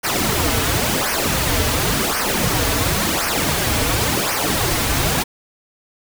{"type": "noise with flanger", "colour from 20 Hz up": "pink", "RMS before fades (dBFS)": -19, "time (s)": [0.03, 5.24], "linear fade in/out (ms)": 20, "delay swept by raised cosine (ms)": [0.26, 5.66], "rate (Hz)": 0.93, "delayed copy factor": -0.75, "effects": []}